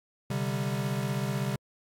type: chord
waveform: square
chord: C suspended second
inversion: none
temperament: equal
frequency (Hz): 130.81 / 146.83 / 196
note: C3 / D3 / G3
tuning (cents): 0 / 0 / 0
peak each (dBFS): -32 / -35 / -34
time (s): 0.3-1.56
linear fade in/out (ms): 5
effects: AAC 64 kbps